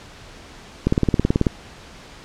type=click train; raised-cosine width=3 ms; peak=-3 dBFS; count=12; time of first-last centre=0.87-1.468 s; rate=18.4 Hz; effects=pink hiss -42 dBFS RMS until 2.24 s + low-pass 6000 Hz 12 dB/octave